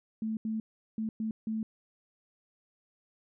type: tone bursts at uneven times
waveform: sine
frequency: 220 Hz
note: A3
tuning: in tune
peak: -30 dBFS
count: 5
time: 0.22-0.37 / 0.45-0.6 / 0.98-1.09 / 1.2-1.31 / 1.47-1.63 s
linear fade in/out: 2 ms
effects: none